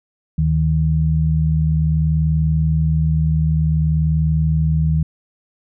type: tone pair together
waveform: sine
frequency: 76.07 / 156.6 Hz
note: D#2 / D#3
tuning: -39 / +11 cents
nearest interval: octave + minor second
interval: 1250 cents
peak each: -18 / -15 dBFS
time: 0.38-5.03 s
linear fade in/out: 5 ms
effects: none